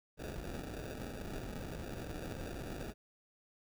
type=noise with sample-and-hold; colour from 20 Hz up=pink; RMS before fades=-43 dBFS; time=0.17-2.94 s; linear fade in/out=50 ms; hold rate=1050 Hz; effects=none